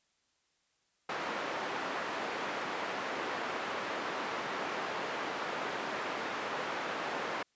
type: band-pass noise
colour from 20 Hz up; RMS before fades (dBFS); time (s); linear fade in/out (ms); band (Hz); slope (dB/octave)
white; -37; 1.09-7.43; 5; 270 to 1500; 12
effects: white hiss -75 dBFS RMS until 7.55 s + resampled to 16000 Hz